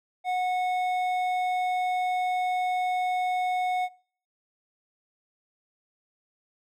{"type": "tone with hard clipping", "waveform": "sine", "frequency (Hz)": 732, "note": "F#5", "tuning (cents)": -19, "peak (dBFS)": -26, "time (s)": [0.24, 3.89], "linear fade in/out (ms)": 50, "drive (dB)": 8, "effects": ["noise-tail reverb RT60 0.5 s tail -22 dB re dry"]}